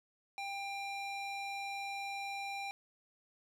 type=tone with band-pass filter; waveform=square; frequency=794 Hz; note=G5; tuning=22 cents sharp; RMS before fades=-41 dBFS; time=0.38-2.71 s; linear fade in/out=0 ms; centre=2400 Hz; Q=0.84; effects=none